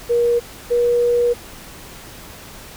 sine tone pair in turn, 475.2 / 480.2 Hz, A#4 / B4, +33 / -49 cents, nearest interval unison, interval 18 cents, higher second, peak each -13 dBFS, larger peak neither, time 0.09-0.4 / 0.7-1.34 s, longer second, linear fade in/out 20 ms, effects pink hiss -38 dBFS RMS until 2.76 s

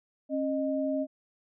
sine tone pair together, 271.3 / 617.2 Hz, C#4 / D#5, -37 / -14 cents, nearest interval octave + major second, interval 1423 cents, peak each -29 / -30 dBFS, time 0.29-1.07 s, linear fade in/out 50 ms, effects none

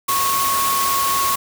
sine tone in noise, 1100 Hz, C#6, 14 cents flat, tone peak -18 dBFS, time 0.08-1.36 s, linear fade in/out 10 ms, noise white, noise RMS -22 dBFS, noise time 0.08-1.36 s, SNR +1 dB, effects none

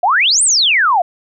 sine exponential two-way sweep, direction up then down, 660 to 9300 to 660 Hz, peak -9 dBFS, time 0.03-1.02 s, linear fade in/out 5 ms, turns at 0.43 s, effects none

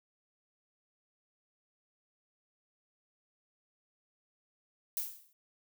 violet noise with exponential decay, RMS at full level -32 dBFS, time 4.97-5.33 s, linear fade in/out 1 ms, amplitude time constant 77 ms, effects none

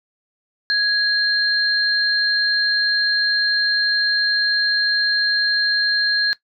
sine tone pair together, 1661.2 / 4183 Hz, G#6 / C8, 0 / -1 cents, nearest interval octave + major third, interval 1599 cents, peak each -18 dBFS, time 0.7-6.33 s, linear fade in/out 0 ms, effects noise-tail reverb RT60 0.1 s tail -18 dB re dry

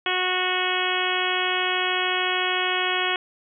harmonic tone, 366.7 Hz, F#4, 15 cents flat, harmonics 1 / 2 / 3 / 4 / 5 / 6 / 7 / 8 / 9, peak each -30 / -30 / -30 / -30 / -30 / -30 / -30 / -30 / -30 dBFS, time 0.06-3.16 s, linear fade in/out 2 ms, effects none

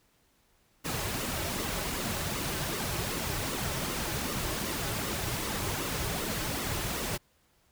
pink noise with flanger, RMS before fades -33 dBFS, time 0.84-7.18 s, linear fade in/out 20 ms, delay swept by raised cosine 1.2 to 4.3 ms, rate 2.6 Hz, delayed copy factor -0.55, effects pink hiss -68 dBFS RMS until 7.71 s

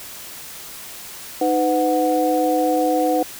sine tone cluster, 309.1 / 504 / 736 Hz, D#4 / B4 / F#5, -11 / +35 / -9 cents, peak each -20 dBFS, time 1.41-3.23 s, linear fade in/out 5 ms, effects white hiss -36 dBFS RMS until 3.39 s

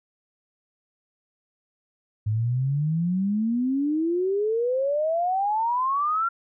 sine exponential sweep, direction up, 104 to 1387 Hz, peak -21 dBFS, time 2.26-6.29 s, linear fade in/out 10 ms, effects none

